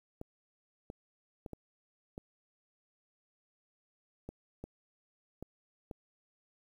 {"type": "clicks", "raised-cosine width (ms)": 2, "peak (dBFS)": -29, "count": 9, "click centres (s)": [0.214, 0.901, 1.462, 1.533, 2.179, 4.29, 4.64, 5.426, 5.912], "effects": ["10-bit"]}